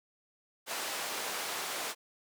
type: band-pass noise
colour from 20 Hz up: pink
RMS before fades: -37 dBFS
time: 0.66-1.95 s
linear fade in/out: 50 ms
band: 550 to 14000 Hz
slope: 12 dB/octave
effects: none